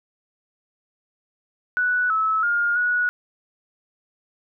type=tone with pitch steps; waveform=sine; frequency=1479 / 1300 / 1416 / 1462 Hz; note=F#6 / E6 / F6 / F#6; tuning=-1 / -24 / +23 / -21 cents; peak=-18 dBFS; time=1.77-3.09 s; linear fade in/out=0 ms; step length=330 ms; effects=none